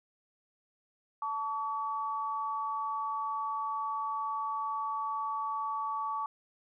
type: tone pair together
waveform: sine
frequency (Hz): 880 / 1137.8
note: A5 / C#6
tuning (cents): 0 / +45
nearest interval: major third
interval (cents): 445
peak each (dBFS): -36 / -33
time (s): 1.22-6.26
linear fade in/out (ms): 2
effects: none